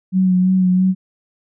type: tone with vibrato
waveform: sine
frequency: 185 Hz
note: F#3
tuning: in tune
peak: -11 dBFS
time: 0.12-0.95 s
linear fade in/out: 50 ms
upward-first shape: sine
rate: 3 Hz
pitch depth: 26 cents each way
effects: none